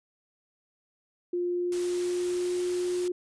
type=tone with pitch glide; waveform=sine; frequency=352.9 to 358 Hz; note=F4 to F4; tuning=+18 to +43 cents; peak=-26 dBFS; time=1.33-3.12 s; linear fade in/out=5 ms; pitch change=+25 cents; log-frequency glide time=1.44-2.59 s
type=noise; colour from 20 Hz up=white; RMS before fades=-41 dBFS; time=1.72-3.08 s; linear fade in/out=2 ms
effects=resampled to 22050 Hz